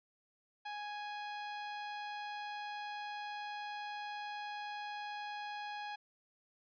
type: tone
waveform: sawtooth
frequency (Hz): 830.6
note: G#5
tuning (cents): 0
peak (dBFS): -37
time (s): 0.65-5.96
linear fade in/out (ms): 10
effects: resampled to 11025 Hz